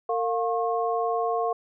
sine tone cluster, 456.8 / 706 / 1084 Hz, A#4 / F5 / C#6, -35 / +19 / -39 cents, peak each -27 / -26 / -30 dBFS, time 0.09-1.53 s, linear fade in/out 5 ms, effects none

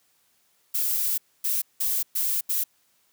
violet noise bursts at uneven times, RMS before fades -25 dBFS, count 5, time 0.74-1.18 / 1.44-1.62 / 1.8-2.03 / 2.15-2.41 / 2.49-2.64 s, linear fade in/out 10 ms, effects white hiss -66 dBFS RMS until 3.12 s + high-pass 60 Hz 12 dB/octave

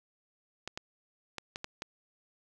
clicks, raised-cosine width 0.2 ms, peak -20 dBFS, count 6, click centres 0.676 / 0.775 / 1.383 / 1.559 / 1.644 / 1.821 s, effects none

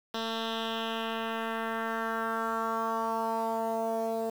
10% pulse tone with low-pass filter sweep, 225.5 Hz, A3, 43 cents sharp, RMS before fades -32 dBFS, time 0.14-4.3 s, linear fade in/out 5 ms, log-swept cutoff 4300 to 580 Hz, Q 2.9, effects 8-bit

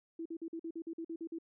sine tone bursts, 329.6 Hz, E4, in tune, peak -38 dBFS, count 11, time 0.19-1.386 s, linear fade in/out 5 ms, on 66 ms, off 47 ms, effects none

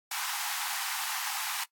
pink high-pass noise, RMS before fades -34 dBFS, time 0.11-1.64 s, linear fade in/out 5 ms, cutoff 760 Hz, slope 96 dB/octave, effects noise-tail reverb RT60 0.1 s tail -18 dB re dry + AAC 64 kbps

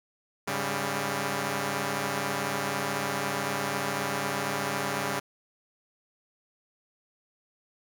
5% pulse tone cluster, 103.1 / 140 / 198 Hz, G#2 / C#3 / G3, -12 / +18 / +18 cents, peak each -28 / -20 / -20 dBFS, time 0.47-5.2 s, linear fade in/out 10 ms, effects none

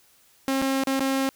sawtooth tone with dropouts, 268.7 Hz, C4, 46 cents sharp, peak -18 dBFS, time 0.48-1.29 s, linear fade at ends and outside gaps 0 ms, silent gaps 0.616-0.623 / 0.836-0.872 / 0.995-1.006 s, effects white hiss -59 dBFS RMS until 1.35 s

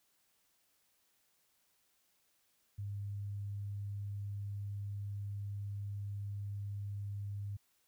sine tone, 101.1 Hz, G#2, 46 cents flat, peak -38 dBFS, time 2.78-7.57 s, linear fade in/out 10 ms, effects white hiss -75 dBFS RMS until 7.87 s

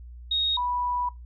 sine tone pair in turn, 3745 / 982.2 Hz, A#7 / B5, +7 / -10 cents, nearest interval octave + major seventh, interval 2317 cents, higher first, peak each -22 / -25 dBFS, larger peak first, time 0.31-0.57 / 0.57-1.09 s, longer second, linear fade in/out 5 ms, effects noise-tail reverb RT60 0.2 s tail -19 dB re dry + added 60 Hz sine -40 dBFS peak until 1.25 s

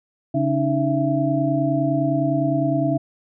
sine tone cluster, 140.2 / 280.9 / 310.7 / 668 Hz, C#3 / C#4 / D#4 / E5, +20 / +23 / -2 / +23 cents, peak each -23 dBFS, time 0.34-2.98 s, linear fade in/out 10 ms, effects none

